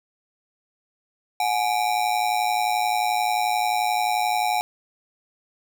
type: ring-modulated tone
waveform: square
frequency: 783 Hz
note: G5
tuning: 2 cents flat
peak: -18 dBFS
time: 1.4-4.61 s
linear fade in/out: 0 ms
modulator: 55.7 Hz
effects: none